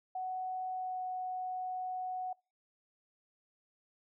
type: tone with pitch glide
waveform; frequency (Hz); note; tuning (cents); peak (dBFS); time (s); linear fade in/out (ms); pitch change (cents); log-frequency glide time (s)
sine; 744 to 739.3; F#5 to F#5; +9 to -2; -35; 0.15-2.33; 5; -11; 0.71-1.02
effects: noise-tail reverb RT60 0.3 s tail -25 dB re dry